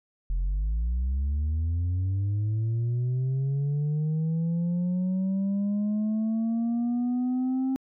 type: linear sweep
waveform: sine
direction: up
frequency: 41.2 to 265.6 Hz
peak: -21 dBFS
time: 0.3-7.76 s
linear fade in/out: 0 ms
effects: tanh soft clip ceiling -23 dBFS